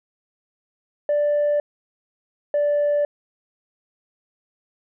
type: tone pair in turn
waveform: sine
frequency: 587.3 / 584.4 Hz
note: D5 / D5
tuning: 0 / -9 cents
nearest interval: unison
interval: 9 cents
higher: first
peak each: -15 dBFS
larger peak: neither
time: 1.09-1.6 / 2.54-3.05 s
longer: neither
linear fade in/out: 2 ms
effects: tanh soft clip ceiling -15 dBFS